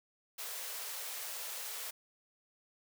white high-pass noise, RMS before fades -42 dBFS, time 0.38-1.91 s, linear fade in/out 10 ms, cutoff 410 Hz, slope 96 dB/octave, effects none

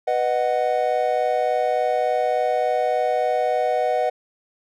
triangle chord, B major, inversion none, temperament just, 493.9 / 617.4 / 740.8 Hz, B4 / D#5 / F#5, 0 / -14 / +2 cents, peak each -22 / -21 / -20 dBFS, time 0.07-4.1 s, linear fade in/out 10 ms, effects none

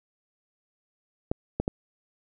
clicks, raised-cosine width 2 ms, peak -12 dBFS, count 3, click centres 1.315 / 1.6 / 1.679 s, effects none

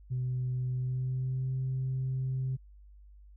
sine tone with pitch glide, 126.7 to 130.79 Hz, B2 to C3, +45 to 0 cents, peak -28 dBFS, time 0.1-2.57 s, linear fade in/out 20 ms, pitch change +55 cents, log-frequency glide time 0.7-1.52 s, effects tanh soft clip ceiling -26 dBFS + added 50 Hz sine -51 dBFS peak until 3.36 s

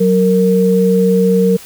sine tone pair together, 185.68 / 461.7 Hz, F#3 / A#4, +6 / -17 cents, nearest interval octave + major third, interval 1577 cents, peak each -11 dBFS, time 0-1.57 s, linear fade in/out 10 ms, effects white hiss -36 dBFS RMS until 1.65 s

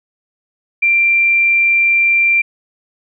sine tone, 2365 Hz, D7, 12 cents sharp, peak -9 dBFS, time 0.82-2.42 s, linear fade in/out 10 ms, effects none

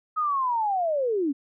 sine linear sweep, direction down, 1274 to 261.6 Hz, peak -22 dBFS, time 0.16-1.33 s, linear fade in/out 20 ms, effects none

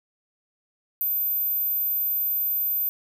sine tone, 13730 Hz, A9, 44 cents flat, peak -22 dBFS, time 1.01-2.89 s, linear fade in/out 0 ms, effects none

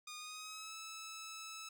10% pulse tone with pitch glide, 1225 to 1305.4 Hz, D#6 to E6, -27 to -17 cents, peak -38 dBFS, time 0.07-1.69 s, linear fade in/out 5 ms, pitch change +110 cents, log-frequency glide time 0.17-0.74 s, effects none

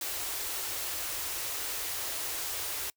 white band-stop noise, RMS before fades -35 dBFS, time 0.01-2.9 s, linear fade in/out 2 ms, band 120 to 300 Hz, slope 48 dB/octave, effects noise-tail reverb RT60 0.1 s tail -25 dB re dry

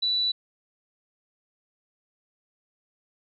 sine tone, 3957 Hz, B7, 3 cents sharp, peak -22 dBFS, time 0.02-0.32 s, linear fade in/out 10 ms, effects none

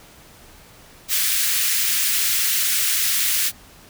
white high-pass noise, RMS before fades -20 dBFS, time 1.08-3.52 s, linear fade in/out 50 ms, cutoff 1600 Hz, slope 24 dB/octave, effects pink hiss -47 dBFS RMS until 3.89 s

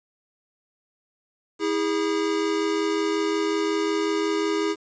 square tone pair together, 324 / 409.5 Hz, E4 / G#4, -30 / -24 cents, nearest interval major third, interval 406 cents, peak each -26 / -25 dBFS, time 1.59-4.76 s, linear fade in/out 50 ms, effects resampled to 16000 Hz + 8-bit

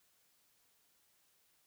silence, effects white hiss -73 dBFS RMS until 1.66 s

